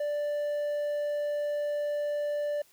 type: tone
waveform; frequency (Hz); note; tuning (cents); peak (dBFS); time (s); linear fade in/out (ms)
triangle; 587.3; D5; 0; -26; 0-2.62; 5
effects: white hiss -62 dBFS RMS until 2.72 s